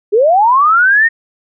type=linear sweep; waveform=sine; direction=up; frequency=387.4 to 1873 Hz; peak=-6 dBFS; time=0.12-1.09 s; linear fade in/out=20 ms; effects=none